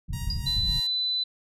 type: low-pass noise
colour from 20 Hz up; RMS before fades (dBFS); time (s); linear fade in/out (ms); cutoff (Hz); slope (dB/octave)
pink; -30; 0.08-0.8; 10; 150; 24
type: tone with tremolo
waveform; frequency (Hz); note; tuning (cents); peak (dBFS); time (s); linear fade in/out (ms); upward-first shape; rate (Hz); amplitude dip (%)
5% pulse; 942; A#5; +18; -27; 0.13-0.87; 2; sine; 3.5; 70
type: tone with exponential decay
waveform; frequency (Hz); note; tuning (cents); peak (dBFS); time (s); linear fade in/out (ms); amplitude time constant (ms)
sine; 4847; D#8; -46; -26; 0.3-0.49; 2; 40
type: tone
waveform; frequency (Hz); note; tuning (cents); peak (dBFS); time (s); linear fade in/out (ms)
sine; 4000; B7; +21; -24; 0.46-1.24; 10
effects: none